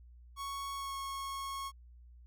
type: tone with pitch glide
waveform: 45% pulse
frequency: 1108.7 to 1095.3 Hz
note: C#6 to C#6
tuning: 0 to -21 cents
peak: -38 dBFS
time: 0.36-1.72 s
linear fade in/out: 50 ms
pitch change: -21 cents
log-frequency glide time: 0.75-0.95 s
effects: added 60 Hz sine -53 dBFS peak until 2.26 s